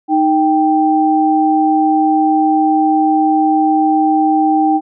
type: tone pair together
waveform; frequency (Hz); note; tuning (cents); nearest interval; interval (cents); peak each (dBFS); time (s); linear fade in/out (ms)
sine; 311.1 / 784; D#4 / G5; 0 / 0; octave + major third; 1600; -12; 0.08-4.81; 50
effects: none